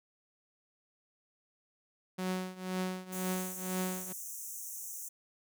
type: tone with tremolo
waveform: sawtooth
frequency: 185 Hz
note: F#3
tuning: in tune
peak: -27 dBFS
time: 2.18-4.13 s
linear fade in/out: 10 ms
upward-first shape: triangle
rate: 2 Hz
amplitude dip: 90%
type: high-pass noise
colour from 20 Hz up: pink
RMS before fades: -43 dBFS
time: 3.12-5.09 s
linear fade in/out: 10 ms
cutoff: 5900 Hz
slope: 96 dB/octave
effects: none